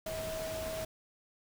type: tone in noise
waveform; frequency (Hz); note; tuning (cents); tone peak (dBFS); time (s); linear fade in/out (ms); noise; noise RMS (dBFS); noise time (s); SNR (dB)
sine; 640; D#5; +49; -37; 0.06-0.85; 5; pink; -42; 0.06-0.85; +2
effects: none